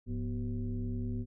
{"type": "tone with frequency modulation", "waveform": "sine", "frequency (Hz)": 103.9, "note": "G#2", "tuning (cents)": 1, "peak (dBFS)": -32, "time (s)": [0.06, 1.26], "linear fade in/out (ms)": 50, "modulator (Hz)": 139, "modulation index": 1.2, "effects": []}